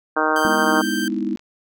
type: harmonic tone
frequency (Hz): 155.56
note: D#3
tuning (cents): 0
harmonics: 2 / 3 / 4 / 5 / 6 / 7 / 8 / 9 / 10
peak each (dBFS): -25 / -25 / -25 / -25 / -25 / -25 / -25 / -25 / -25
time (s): 0.16-0.82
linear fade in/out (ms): 10
type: tone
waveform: sawtooth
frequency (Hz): 1568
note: G6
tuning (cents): 0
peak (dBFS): -21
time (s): 0.36-1.08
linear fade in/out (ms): 2
type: chord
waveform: sine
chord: E major seventh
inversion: first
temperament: just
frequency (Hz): 206 / 247.2 / 309 / 329.6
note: G#3 / B3 / D#4 / E4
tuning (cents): -14 / +2 / -12 / 0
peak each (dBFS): -26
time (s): 0.45-1.36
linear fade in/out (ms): 0
type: click train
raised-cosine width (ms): 0.2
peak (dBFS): -31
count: 40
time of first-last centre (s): 0.58-1.394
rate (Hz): 47.9
effects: none